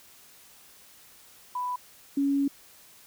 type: tone pair in turn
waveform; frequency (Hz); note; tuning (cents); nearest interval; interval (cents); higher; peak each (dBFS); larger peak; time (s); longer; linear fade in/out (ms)
sine; 992 / 279.3; B5 / C#4; +7 / +13; octave + minor seventh; 2194; first; -28 / -22; second; 1.55-1.76 / 2.17-2.48; second; 5
effects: white hiss -54 dBFS RMS until 3.06 s